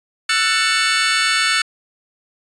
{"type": "chord", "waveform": "25% pulse", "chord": "F# minor seventh", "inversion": "third", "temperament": "just", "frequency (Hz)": [1332, 1480, 1776, 2220], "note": ["E6", "F#6", "A6", "C#7"], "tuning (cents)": [18, 0, 16, 2], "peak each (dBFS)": -17, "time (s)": [0.29, 1.62], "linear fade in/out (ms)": 5, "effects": ["resampled to 22050 Hz"]}